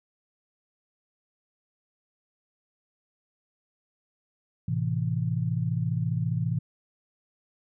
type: chord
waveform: sine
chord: A minor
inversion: none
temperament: equal with one note detuned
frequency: 110 / 130.06 / 164.81 Hz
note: A2 / C3 / E3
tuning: 0 / -10 / 0 cents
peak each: -29 dBFS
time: 4.68-6.59 s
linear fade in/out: 5 ms
effects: none